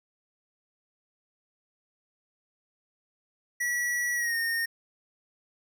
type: tone with pitch glide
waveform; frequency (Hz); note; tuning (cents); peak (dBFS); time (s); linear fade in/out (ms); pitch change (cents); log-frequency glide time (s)
square; 1937 to 1841; B6 to A#6; -34 to -22; -27; 3.6-4.66; 10; -88; 4.15-4.36
effects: none